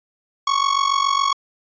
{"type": "tone with amplitude modulation", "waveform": "45% pulse", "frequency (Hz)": 1108.7, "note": "C#6", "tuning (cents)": 0, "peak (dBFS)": -13, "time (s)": [0.47, 1.33], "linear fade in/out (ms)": 5, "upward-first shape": "sine", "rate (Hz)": 47.2, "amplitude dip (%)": 80, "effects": ["resampled to 16000 Hz"]}